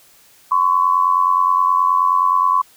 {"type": "tone pair together", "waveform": "sine", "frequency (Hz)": [1028.5, 1118], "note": ["C6", "C#6"], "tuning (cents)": [-30, 14], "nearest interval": "minor second", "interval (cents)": 144, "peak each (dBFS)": -15, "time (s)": [0.51, 2.62], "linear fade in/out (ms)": 10, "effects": ["white hiss -50 dBFS RMS until 2.76 s"]}